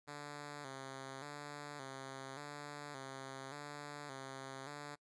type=tone with vibrato; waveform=5% pulse; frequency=140 Hz; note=C#3; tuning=18 cents sharp; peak=-35 dBFS; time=0.07-4.96 s; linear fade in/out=20 ms; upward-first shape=square; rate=0.87 Hz; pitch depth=73 cents each way; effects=noise-tail reverb RT60 0.1 s tail -25 dB re dry + resampled to 22050 Hz